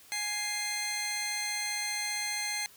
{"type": "tone pair together", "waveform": "15% pulse", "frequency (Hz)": [830.6, 2094], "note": ["G#5", "C7"], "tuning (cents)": [0, 1], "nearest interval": "octave + major third", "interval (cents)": 1601, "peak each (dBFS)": [-32, -26], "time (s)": [0.12, 2.66], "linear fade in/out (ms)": 0, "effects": ["white hiss -56 dBFS RMS until 2.76 s"]}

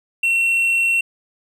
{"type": "tone", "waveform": "triangle", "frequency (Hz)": 2719, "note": "F7", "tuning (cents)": -47, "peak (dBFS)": -13, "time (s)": [0.23, 1.01], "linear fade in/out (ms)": 5, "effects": []}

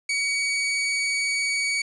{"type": "tone", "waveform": "sawtooth", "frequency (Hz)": 2257, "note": "C#7", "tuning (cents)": 31, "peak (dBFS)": -19, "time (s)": [0.09, 1.82], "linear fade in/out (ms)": 5, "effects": ["resampled to 22050 Hz", "8-bit"]}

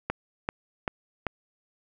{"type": "click train", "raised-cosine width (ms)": 0.5, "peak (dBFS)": -12, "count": 4, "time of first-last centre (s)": [0.1, 1.267], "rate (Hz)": 2.57, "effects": []}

